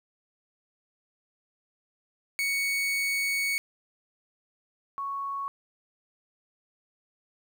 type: tone pair in turn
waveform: 40% pulse / sine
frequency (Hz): 2227 / 1109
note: C#7 / C#6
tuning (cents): +7 / 0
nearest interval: octave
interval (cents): 1207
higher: first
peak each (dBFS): -25 / -30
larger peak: first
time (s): 2.39-3.58 / 4.98-5.48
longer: first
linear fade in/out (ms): 0
effects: 11-bit